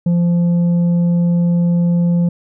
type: tone with tanh clipping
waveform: triangle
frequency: 172.9 Hz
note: F3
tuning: 17 cents flat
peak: -12 dBFS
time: 0.06-2.29 s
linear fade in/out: 5 ms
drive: 9 dB
effects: none